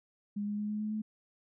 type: tone with pitch steps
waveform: sine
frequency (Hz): 205.1 / 207.1 / 209.2 / 211.2 / 213.3 / 215.4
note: G#3 / G#3 / G#3 / G#3 / G#3 / A3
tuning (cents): -21 / -5 / +13 / +29 / +46 / -37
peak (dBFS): -32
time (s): 0.36-1.02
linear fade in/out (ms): 10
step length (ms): 110
effects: none